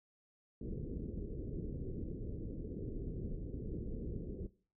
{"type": "low-pass noise", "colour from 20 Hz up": "pink", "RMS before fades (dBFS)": -42, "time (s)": [0.61, 4.47], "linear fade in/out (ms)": 5, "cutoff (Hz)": 460, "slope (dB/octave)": 48, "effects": ["noise-tail reverb RT60 0.4 s tail -18 dB re dry"]}